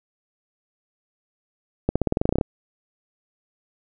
accelerating click train, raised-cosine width 2 ms, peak -6 dBFS, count 13, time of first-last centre 1.89-2.412 s, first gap 66 ms, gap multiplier 0.92, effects none

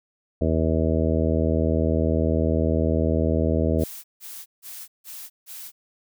harmonic tone, 80 Hz, D#2, 49 cents sharp, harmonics 1 / 2 / 3 / 4 / 5 / 6 / 7 / 8, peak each -23 / -27 / -26 / -28 / -30 / -28 / -30 / -30 dBFS, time 0.41-3.84 s, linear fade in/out 5 ms
blue noise bursts, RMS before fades -38 dBFS, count 5, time 3.78-5.72 s, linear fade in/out 50 ms, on 260 ms, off 160 ms
effects none

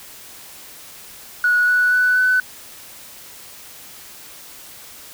sine tone with pitch steps, 1463 / 1476.6 / 1490.3 / 1504.1 Hz, F#6 / F#6 / F#6 / F#6, -20 / -4 / +12 / +28 cents, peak -12 dBFS, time 1.44-2.4 s, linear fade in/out 2 ms, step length 240 ms, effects tanh soft clip ceiling -8 dBFS + white hiss -40 dBFS RMS until 5.13 s

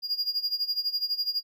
triangle tone with tremolo, 4837 Hz, D#8, 50 cents flat, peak -22 dBFS, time 0.02-1.43 s, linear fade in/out 50 ms, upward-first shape sine, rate 12 Hz, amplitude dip 85%, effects none

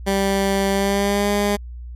15% pulse tone with pitch glide, 196 to 204.2 Hz, G3 to G#3, 0 to -29 cents, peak -11 dBFS, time 0.06-1.57 s, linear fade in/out 20 ms, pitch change +71 cents, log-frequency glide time 0.71-1.3 s, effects added 60 Hz sine -31 dBFS peak until 1.95 s + resampled to 32000 Hz

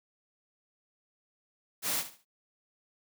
white noise with echo, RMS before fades -31 dBFS, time 1.82-2.04 s, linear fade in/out 50 ms, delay 71 ms, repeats 3, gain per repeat -12 dB, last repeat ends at 2.253 s, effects high-pass 100 Hz 12 dB/octave

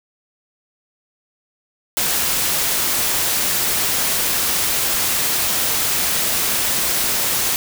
white noise, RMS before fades -19 dBFS, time 1.97-7.56 s, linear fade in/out 0 ms, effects none

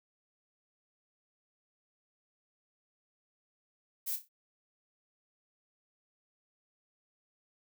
violet noise with echo, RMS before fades -35 dBFS, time 4.06-4.17 s, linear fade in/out 20 ms, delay 30 ms, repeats 4, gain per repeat -9 dB, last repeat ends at 4.29 s, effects none

